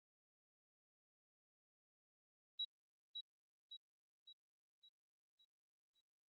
sine tone with echo, 3884 Hz, B7, 30 cents flat, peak -39 dBFS, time 2.59-2.65 s, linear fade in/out 10 ms, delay 560 ms, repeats 6, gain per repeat -6 dB, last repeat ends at 6.01 s, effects Opus 32 kbps

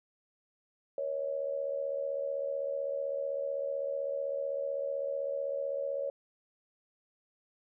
sine tone with amplitude modulation, 555 Hz, C#5, 2 cents sharp, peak -28 dBFS, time 0.98-6.1 s, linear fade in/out 2 ms, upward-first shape sine, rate 75.8 Hz, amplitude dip 75%, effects none

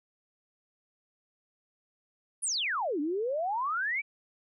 sine exponential two-way sweep, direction down then up, 10548 to 280.3 to 2367 Hz, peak -28 dBFS, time 2.42-4.02 s, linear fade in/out 20 ms, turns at 3 s, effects none

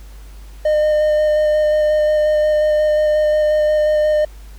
triangle tone with vibrato, 608 Hz, D#5, 40 cents flat, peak -10 dBFS, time 0.65-4.25 s, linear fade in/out 5 ms, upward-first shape square, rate 5.6 Hz, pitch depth 9 cents each way, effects added 50 Hz sine -34 dBFS peak until 4.58 s + pink hiss -48 dBFS RMS until 4.58 s

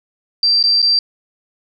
sine tone with dropouts, 4699 Hz, D8, in tune, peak -10 dBFS, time 0.43-0.99 s, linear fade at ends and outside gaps 2 ms, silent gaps 0.628-0.638 / 0.819-0.826 s, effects none

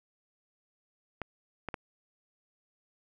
clicks, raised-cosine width 0.5 ms, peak -20 dBFS, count 3, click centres 1.217 / 1.687 / 1.742 s, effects none

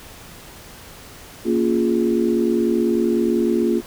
sine chord, Bb minor seventh, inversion none, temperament equal with one note detuned, 233.1 / 279.3 / 349.2 / 415.3 Hz, Bb3 / Db4 / F4 / Ab4, 0 / +13 / 0 / 0 cents, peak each -20 / -25 / -19 / -24 dBFS, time 1.44-3.82 s, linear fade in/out 50 ms, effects pink hiss -41 dBFS RMS until 3.86 s

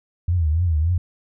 sine tone with vibrato, 82.2 Hz, E2, 4 cents flat, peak -16 dBFS, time 0.28-0.98 s, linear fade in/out 5 ms, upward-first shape triangle, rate 3.5 Hz, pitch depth 180 cents each way, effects none

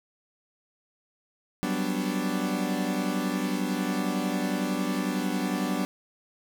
40% pulse chord, G major seventh, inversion third, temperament equal, 185 / 196 / 246.9 / 293.7 Hz, F#3 / G3 / B3 / D4, 0 / 0 / 0 / 0 cents, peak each -31 dBFS, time 1.63-5.85 s, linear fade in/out 0 ms, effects none

